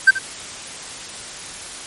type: tone with echo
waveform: triangle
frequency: 1558 Hz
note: G6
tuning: 11 cents flat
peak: -3 dBFS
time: 0.07-0.11 s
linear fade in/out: 10 ms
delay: 80 ms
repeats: 1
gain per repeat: -15 dB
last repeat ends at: 0.19 s
effects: white hiss -33 dBFS RMS until 1.86 s + MP3 48 kbps